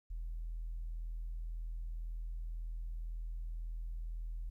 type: tone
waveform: sine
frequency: 40.96 Hz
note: E1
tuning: 10 cents flat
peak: -37 dBFS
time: 0.1-4.5 s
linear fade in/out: 10 ms
effects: tanh soft clip ceiling -35 dBFS + 13-bit